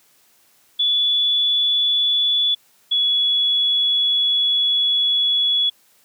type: tone pair in turn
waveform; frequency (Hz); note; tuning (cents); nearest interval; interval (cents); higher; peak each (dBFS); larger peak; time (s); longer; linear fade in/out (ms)
sine; 3436 / 3385; A7 / G#7; -42 / +32; unison; 26; first; -15 / -15; neither; 0.79-2.55 / 2.91-5.7; second; 10
effects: white hiss -57 dBFS RMS until 6.04 s + high-pass 100 Hz 12 dB/octave